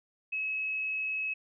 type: tone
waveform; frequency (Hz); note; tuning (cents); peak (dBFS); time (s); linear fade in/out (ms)
sine; 2572; E7; -43; -30; 0.32-1.34; 10
effects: none